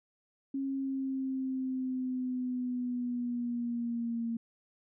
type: linear sweep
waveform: sine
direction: down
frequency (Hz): 272.8 to 230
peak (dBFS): -31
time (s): 0.54-4.37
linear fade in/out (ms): 5
effects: none